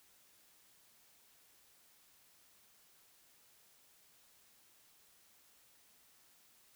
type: silence
effects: white hiss -67 dBFS RMS until 6.75 s

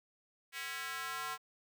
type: tone with high-pass filter sweep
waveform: square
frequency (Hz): 150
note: D3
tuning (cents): +37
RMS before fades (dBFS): -41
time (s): 0.52-1.38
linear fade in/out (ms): 50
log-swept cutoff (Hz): 2000 to 1100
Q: 2
effects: none

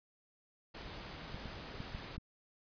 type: noise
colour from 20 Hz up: pink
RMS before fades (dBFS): -47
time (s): 0.74-2.17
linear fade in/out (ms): 10
type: clicks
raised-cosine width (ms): 5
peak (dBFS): -31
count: 5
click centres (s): 1.345 / 1.457 / 1.804 / 1.949 / 2.18
effects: resampled to 11025 Hz

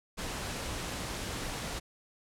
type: noise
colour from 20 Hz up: pink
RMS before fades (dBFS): -37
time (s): 0.17-1.8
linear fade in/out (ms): 20
effects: low-pass 10000 Hz 12 dB/octave

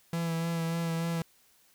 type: tone with vibrato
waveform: 45% pulse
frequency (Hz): 166.2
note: E3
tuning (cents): +15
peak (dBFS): -29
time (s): 0.13-1.22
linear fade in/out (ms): 2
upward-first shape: sine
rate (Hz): 3.4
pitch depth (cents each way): 20
effects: white hiss -64 dBFS RMS until 1.74 s

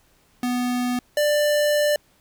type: tone pair in turn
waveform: square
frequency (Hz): 246.9 / 592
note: B3 / D5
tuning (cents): 0 / +14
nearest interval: octave + minor third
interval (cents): 1514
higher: second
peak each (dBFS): -22 / -18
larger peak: second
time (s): 0.43-0.99 / 1.17-1.96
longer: second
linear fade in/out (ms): 2
effects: pink hiss -60 dBFS RMS until 2.2 s

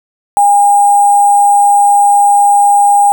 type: tone with sample-and-hold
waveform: sine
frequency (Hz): 812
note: G#5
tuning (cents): -39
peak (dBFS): -4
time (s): 0.37-3.12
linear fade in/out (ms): 0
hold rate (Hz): 8820
effects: none

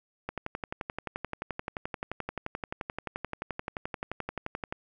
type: click train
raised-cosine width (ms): 0.5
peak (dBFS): -18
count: 52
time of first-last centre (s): 0.29-4.725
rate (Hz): 11.5
effects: none

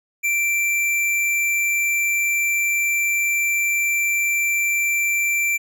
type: tone with hard clipping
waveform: sine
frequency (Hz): 2349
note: D7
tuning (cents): 0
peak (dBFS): -19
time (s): 0.23-5.58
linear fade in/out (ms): 20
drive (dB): 16
effects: none

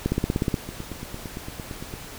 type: two click trains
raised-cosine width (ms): 3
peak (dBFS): -9 / -20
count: 9 / 12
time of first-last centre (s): 0.06-0.542 / 0.69-1.939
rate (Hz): 16.6 / 8.81
effects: pink hiss -40 dBFS RMS until 2.18 s

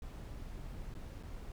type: noise with dropouts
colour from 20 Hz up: brown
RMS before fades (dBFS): -45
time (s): 0.02-1.52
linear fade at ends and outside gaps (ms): 2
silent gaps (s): 0.941-0.95 / 1.229-1.233
effects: none

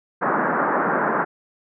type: band-pass noise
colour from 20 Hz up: white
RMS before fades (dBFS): -21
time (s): 0.21-1.25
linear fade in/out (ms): 20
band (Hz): 160 to 1600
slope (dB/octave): 48
effects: none

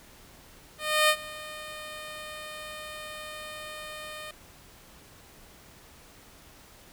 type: tone with ADSR envelope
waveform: 10% pulse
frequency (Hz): 612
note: D#5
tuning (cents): -29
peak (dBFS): -10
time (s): 0.78-4.31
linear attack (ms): 310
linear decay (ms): 67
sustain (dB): -20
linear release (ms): 3
effects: pink hiss -53 dBFS RMS until 6.92 s

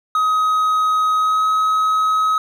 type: tone with pitch glide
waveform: triangle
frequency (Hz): 1263 to 1274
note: D#6 to D#6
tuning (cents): +26 to +41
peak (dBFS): -12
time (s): 0.15-2.38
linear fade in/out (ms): 2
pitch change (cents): +15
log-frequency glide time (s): 1.17-1.46
effects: none

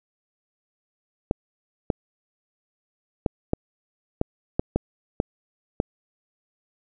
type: clicks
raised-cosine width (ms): 2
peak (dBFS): -7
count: 9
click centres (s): 1.311 / 1.902 / 3.262 / 3.534 / 4.214 / 4.595 / 4.76 / 5.201 / 5.801
effects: none

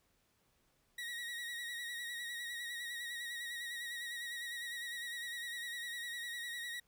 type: tone with vibrato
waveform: 30% pulse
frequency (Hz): 1902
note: A#6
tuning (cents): +34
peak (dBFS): -38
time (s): 0.98-6.8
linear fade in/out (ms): 5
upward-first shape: sine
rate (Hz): 9.9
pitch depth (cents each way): 45
effects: pink hiss -75 dBFS RMS until 6.87 s

